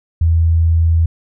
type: tone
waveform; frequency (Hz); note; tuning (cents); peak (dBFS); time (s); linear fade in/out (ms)
sine; 82.41; E2; 0; -9; 0.21-1.06; 5
effects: none